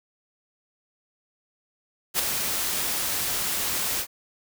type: noise with ADSR envelope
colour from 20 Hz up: white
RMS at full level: -21 dBFS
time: 2.14-4.07 s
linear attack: 52 ms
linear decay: 6 ms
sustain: -6 dB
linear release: 72 ms
effects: none